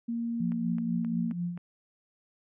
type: tone with pitch glide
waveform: sine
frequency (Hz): 233.1 to 230.8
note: A#3 to A#3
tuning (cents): 0 to -17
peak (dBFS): -29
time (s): 0.08-1.33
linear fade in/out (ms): 10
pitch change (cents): -17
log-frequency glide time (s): 0.36-1.11
type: tone with tremolo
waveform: sine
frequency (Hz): 174.4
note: F3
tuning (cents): -2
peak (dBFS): -28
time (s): 0.4-1.58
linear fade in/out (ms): 5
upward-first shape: sine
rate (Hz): 4.1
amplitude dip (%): 60
type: click train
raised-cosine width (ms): 0.5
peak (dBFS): -34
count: 5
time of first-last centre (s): 0.52-1.575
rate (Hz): 3.79
effects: none